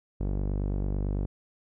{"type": "tone with low-pass filter", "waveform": "sawtooth", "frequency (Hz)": 49, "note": "G1", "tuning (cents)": 0, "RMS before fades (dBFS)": -29, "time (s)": [0.2, 1.26], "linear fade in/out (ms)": 10, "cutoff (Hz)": 460, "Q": 0.78, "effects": []}